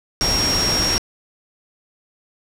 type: tone in noise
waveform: sine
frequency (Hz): 5580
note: F8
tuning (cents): -2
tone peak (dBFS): -18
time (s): 0.21-0.98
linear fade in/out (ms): 0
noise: pink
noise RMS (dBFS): -22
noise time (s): 0.21-0.98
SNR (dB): +1
effects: low-pass 11000 Hz 12 dB/octave